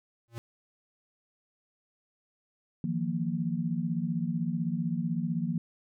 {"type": "tone with exponential growth", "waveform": "square", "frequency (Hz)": 116.54, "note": "A#2", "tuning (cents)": 0, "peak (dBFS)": -33, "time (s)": [0.28, 0.38], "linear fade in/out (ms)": 0, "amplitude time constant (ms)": 20}
{"type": "chord", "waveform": "sine", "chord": "Eb suspended second", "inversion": "none", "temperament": "equal with one note detuned", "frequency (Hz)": [158.83, 174.61, 233.1], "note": ["Eb3", "F3", "Bb3"], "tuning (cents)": [36, 0, 0], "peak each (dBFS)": [-33, -31, -33], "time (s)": [2.84, 5.58], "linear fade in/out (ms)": 2}
{"effects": []}